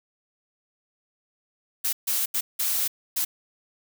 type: noise bursts at uneven times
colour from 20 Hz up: blue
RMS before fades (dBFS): -25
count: 5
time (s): 1.84-1.93 / 2.07-2.26 / 2.34-2.41 / 2.59-2.88 / 3.16-3.25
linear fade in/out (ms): 10
effects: none